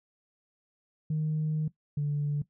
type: tone pair in turn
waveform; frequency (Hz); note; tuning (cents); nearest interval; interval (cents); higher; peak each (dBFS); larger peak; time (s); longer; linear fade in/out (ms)
sine; 154.7 / 146.02; D#3 / D3; -10 / -10; minor second; 100; first; -25; neither; 1.1-1.68 / 1.97-2.42; first; 5
effects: noise-tail reverb RT60 0.1 s tail -17 dB re dry + tanh soft clip ceiling -23 dBFS